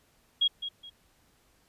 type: tone with echo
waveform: sine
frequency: 3290 Hz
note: G#7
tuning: 17 cents flat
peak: -21 dBFS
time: 0.41-0.48 s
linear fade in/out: 10 ms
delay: 210 ms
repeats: 2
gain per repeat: -11 dB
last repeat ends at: 0.9 s
effects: pink hiss -66 dBFS RMS until 1.68 s + resampled to 32000 Hz